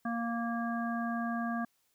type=harmonic tone; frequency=233.1 Hz; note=A#3; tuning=in tune; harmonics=1 / 3 / 5 / 7; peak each=-33 / -38 / -40 / -41 dBFS; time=0.05-1.65 s; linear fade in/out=5 ms; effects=white hiss -74 dBFS RMS until 1.94 s